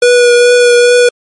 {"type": "tone with vibrato", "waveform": "square", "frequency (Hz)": 485.8, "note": "B4", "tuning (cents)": -29, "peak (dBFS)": -4, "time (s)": [0.02, 1.09], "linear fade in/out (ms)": 5, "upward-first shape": "triangle", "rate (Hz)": 2.4, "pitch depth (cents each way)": 17, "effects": ["MP3 48 kbps"]}